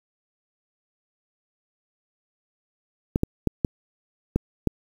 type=clicks; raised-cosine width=3 ms; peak=-7 dBFS; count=6; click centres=3.159 / 3.234 / 3.473 / 3.648 / 4.36 / 4.673 s; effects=7-bit